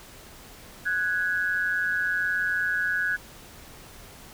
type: tone pair together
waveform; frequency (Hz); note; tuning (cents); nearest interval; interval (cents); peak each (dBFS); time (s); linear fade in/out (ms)
sine; 1480 / 1661.2; F#6 / G#6; 0 / 0; major second; 200; -26; 0.85-3.17; 20
effects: pink hiss -47 dBFS RMS until 4.33 s